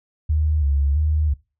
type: tone with vibrato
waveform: sine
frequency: 73.42 Hz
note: D2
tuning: in tune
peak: -16 dBFS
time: 0.29-1.34 s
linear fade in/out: 10 ms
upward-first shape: square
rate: 1.5 Hz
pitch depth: 75 cents each way
effects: noise-tail reverb RT60 0.3 s tail -21 dB re dry